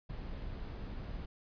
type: noise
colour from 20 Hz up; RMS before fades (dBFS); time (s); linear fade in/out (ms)
brown; -42; 0.09-1.26; 10
effects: resampled to 11025 Hz